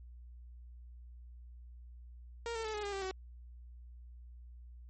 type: tone with pitch steps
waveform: sawtooth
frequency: 466.2 / 450.1 / 434.5 / 419.4 / 404.9 / 390.9 / 377.4 Hz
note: A#4 / A4 / A4 / G#4 / G#4 / G4 / F#4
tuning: 0 / +39 / -22 / +17 / -44 / -5 / +34 cents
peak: -33 dBFS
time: 2.46-3.111 s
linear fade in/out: 0 ms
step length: 93 ms
effects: added 60 Hz sine -49 dBFS peak until 4.89 s + MP3 32 kbps